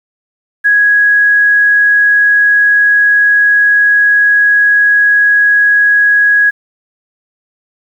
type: tone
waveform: sine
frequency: 1663 Hz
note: G#6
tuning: 2 cents sharp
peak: -5 dBFS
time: 0.64-6.51 s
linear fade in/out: 20 ms
effects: 7-bit